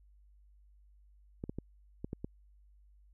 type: clicks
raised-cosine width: 3 ms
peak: -25 dBFS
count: 6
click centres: 1.439 / 1.495 / 1.586 / 2.045 / 2.131 / 2.245 s
effects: added 50 Hz sine -59 dBFS peak until 3.13 s